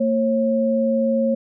sine tone pair together, 228.2 / 542.8 Hz, A#3 / C#5, -37 / -36 cents, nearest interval octave + minor third, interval 1501 cents, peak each -19 dBFS, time 0-1.35 s, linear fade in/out 10 ms, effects none

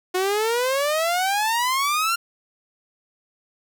sawtooth exponential sweep, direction up, 361.4 to 1396.9 Hz, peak -16 dBFS, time 0.14-2.16 s, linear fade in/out 10 ms, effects 8-bit

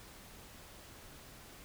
silence, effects pink hiss -54 dBFS RMS until 1.64 s

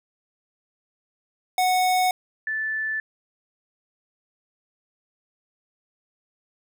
square / sine tone pair in turn, 737 / 1752.9 Hz, F#5 / A6, -7 / -7 cents, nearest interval octave + minor third, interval 1500 cents, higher second, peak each -19 / -24 dBFS, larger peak first, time 1.58-2.11 / 2.47-3 s, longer neither, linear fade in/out 2 ms, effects none

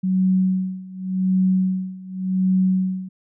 sine tone with tremolo, 186.9 Hz, F#3, 18 cents sharp, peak -14 dBFS, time 0.03-3.09 s, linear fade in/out 10 ms, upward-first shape sine, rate 0.88 Hz, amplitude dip 90%, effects none

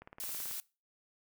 click train, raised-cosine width 0.5 ms, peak -34 dBFS, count 10, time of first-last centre 0.02-0.512 s, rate 18.3 Hz
blue noise, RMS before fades -40 dBFS, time 0.2-0.6 s, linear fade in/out 0 ms
effects noise-tail reverb RT60 0.3 s tail -22 dB re dry

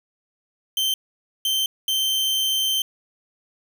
40% pulse tone bursts at uneven times, 3116 Hz, G7, 11 cents flat, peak -19 dBFS, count 3, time 0.77-0.94 / 1.45-1.66 / 1.88-2.82 s, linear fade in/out 2 ms, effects none

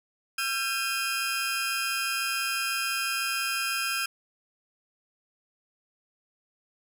30% pulse tone cluster, 1357 / 1588 / 2487 / 5100 Hz, E6 / G6 / D#7 / D#8, +50 / +22 / -1 / +42 cents, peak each -30 dBFS, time 0.38-4.06 s, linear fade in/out 5 ms, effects none

